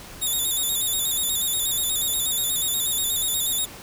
5% pulse tone with vibrato, 3620 Hz, A7, 48 cents sharp, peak -15 dBFS, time 0.21-3.66 s, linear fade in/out 20 ms, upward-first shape square, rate 8.3 Hz, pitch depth 61 cents each way, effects pink hiss -41 dBFS RMS until 3.82 s

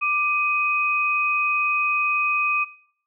sine tone pair together, 1185 / 2511 Hz, D6 / D#7, +15 / +15 cents, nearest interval octave + minor second, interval 1300 cents, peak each -24 / -21 dBFS, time 0.01-2.65 s, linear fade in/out 20 ms, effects noise-tail reverb RT60 0.6 s tail -19 dB re dry

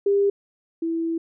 sine tone pair in turn, 400.6 / 329.9 Hz, G4 / E4, +38 / +1 cents, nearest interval minor third, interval 337 cents, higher first, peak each -16 / -22 dBFS, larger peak first, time 0.06-0.3 / 0.82-1.18 s, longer second, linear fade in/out 5 ms, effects none

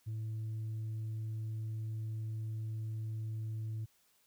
sine tone, 110 Hz, A2, in tune, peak -34 dBFS, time 0.06-3.86 s, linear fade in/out 20 ms, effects tanh soft clip ceiling -35 dBFS + white hiss -71 dBFS RMS until 4.26 s

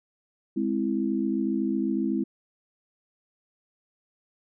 sine chord, Ab augmented, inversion none, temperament equal, 207.7 / 261.6 / 329.6 Hz, Ab3 / C4 / E4, 0 / 0 / 0 cents, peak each -28 dBFS, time 0.56-2.24 s, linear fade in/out 10 ms, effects none

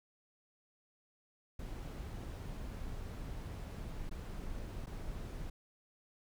brown noise with dropouts, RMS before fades -43 dBFS, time 1.59-5.5 s, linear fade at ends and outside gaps 5 ms, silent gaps 4.095-4.111 / 4.861-4.868 s, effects none

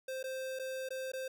square tone with dropouts, 523.3 Hz, C5, in tune, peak -38 dBFS, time 0.08-1.28 s, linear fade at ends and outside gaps 5 ms, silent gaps 0.229-0.239 / 0.59-0.595 / 0.889-0.905 / 1.119-1.134 s, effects none

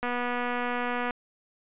click train, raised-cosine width 0.5 ms, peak -16 dBFS, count 264, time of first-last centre 0.03-1.108 s, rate 244 Hz, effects resampled to 8000 Hz

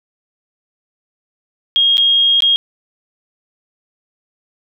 sine tone with dropouts, 3255 Hz, G#7, 36 cents flat, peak -9 dBFS, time 1.76-2.56 s, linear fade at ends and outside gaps 0 ms, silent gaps 1.971-1.98 / 2.405-2.422 s, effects none

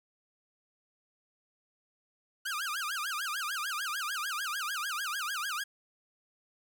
sawtooth tone with vibrato, 1399 Hz, F6, 3 cents sharp, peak -29 dBFS, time 2.45-5.64 s, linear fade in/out 10 ms, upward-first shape sine, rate 6.7 Hz, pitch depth 290 cents each way, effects none

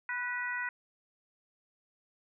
harmonic tone with a mistuned harmonic, 493.9 Hz, B4, in tune, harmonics 2 / 3 / 4 / 5, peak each -41 / -36 / -36 / -45 dBFS, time 0.09-0.69 s, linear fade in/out 2 ms, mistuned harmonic 4, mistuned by -30 cents, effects none

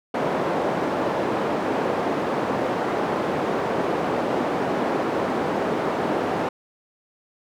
white band-pass noise, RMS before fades -24 dBFS, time 0.14-6.49 s, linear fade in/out 5 ms, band 210 to 680 Hz, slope 12 dB/octave, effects none

